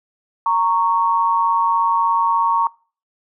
sine tone pair together, 925.6 / 1109 Hz, A#5 / C#6, -13 / 0 cents, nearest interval minor third, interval 313 cents, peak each -17 dBFS, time 0.46-2.67 s, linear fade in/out 2 ms, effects noise-tail reverb RT60 0.4 s tail -24 dB re dry

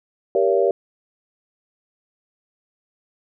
sine chord, G diminished seventh, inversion none, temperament just, 392 / 470.4 / 564.5 / 677.4 Hz, G4 / Bb4 / Db5 / Fb5, 0 / +16 / +31 / +47 cents, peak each -19 / -20 / -20 / -24 dBFS, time 0.35-0.71 s, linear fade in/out 2 ms, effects none

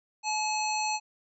harmonic tone with a mistuned harmonic, 857 Hz, A5, 46 cents flat, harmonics 1 / 3 / 5 / 7 / 9, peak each -29 / -34 / -36 / -37 / -39 dBFS, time 0.23-1 s, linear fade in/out 50 ms, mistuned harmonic 9, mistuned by -71 cents, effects none

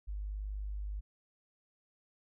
sine tone, 50.7 Hz, G#1, 41 cents flat, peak -36 dBFS, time 0.07-1.01 s, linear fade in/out 20 ms, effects none

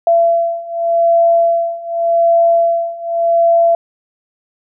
sine beating tone pair, 675 / 675.86 Hz, E5 / E5, +41 / +43 cents, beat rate 0.86 Hz, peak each -14 / -12 dBFS, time 0.07-3.75 s, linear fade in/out 2 ms, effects none

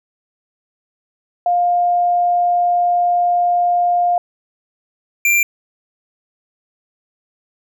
sine / square tone pair in turn, 705 / 2371 Hz, F5 / D7, +16 / +16 cents, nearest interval octave + major sixth, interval 2100 cents, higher second, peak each -12 dBFS, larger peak neither, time 1.46-4.18 / 5.25-5.43 s, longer first, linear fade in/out 2 ms, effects none

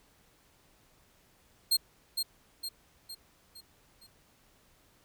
sawtooth tone with echo, 4213 Hz, C8, 11 cents sharp, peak -20 dBFS, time 1.71-1.77 s, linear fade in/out 10 ms, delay 460 ms, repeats 5, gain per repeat -6 dB, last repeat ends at 4.07 s, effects pink hiss -65 dBFS RMS until 5.04 s

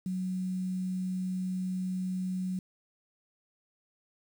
sine tone with quantisation, 185 Hz, F#3, in tune, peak -30 dBFS, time 0.06-2.59 s, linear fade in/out 2 ms, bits 9, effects none

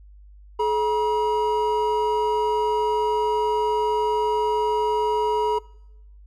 triangle tone pair together, 426.6 / 959 Hz, G#4 / A#5, +46 / +49 cents, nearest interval octave + major second, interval 1403 cents, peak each -20 dBFS, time 0.59-5.59 s, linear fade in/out 10 ms, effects noise-tail reverb RT60 0.9 s tail -23 dB re dry + added 50 Hz sine -44 dBFS peak until 6.26 s

